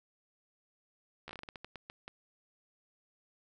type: slowing click train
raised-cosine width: 0.3 ms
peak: -28 dBFS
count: 13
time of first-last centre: 1.28-2.08 s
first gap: 13 ms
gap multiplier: 1.27
effects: none